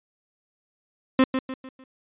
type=tone with echo; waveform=35% pulse; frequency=261.6 Hz; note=C4; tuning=in tune; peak=-12 dBFS; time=1.19-1.24 s; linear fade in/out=2 ms; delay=150 ms; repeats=4; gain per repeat=-8 dB; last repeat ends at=1.84 s; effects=resampled to 8000 Hz